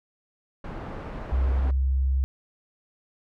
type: low-pass noise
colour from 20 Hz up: pink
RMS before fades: -36 dBFS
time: 0.64-1.71 s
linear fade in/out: 5 ms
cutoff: 1300 Hz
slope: 12 dB/octave
type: tone with pitch glide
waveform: sine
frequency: 65.41 to 66.4 Hz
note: C2 to C2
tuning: 0 to +26 cents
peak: -20 dBFS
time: 1.32-2.24 s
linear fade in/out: 0 ms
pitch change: +26 cents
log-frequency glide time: 1.46-1.68 s
effects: none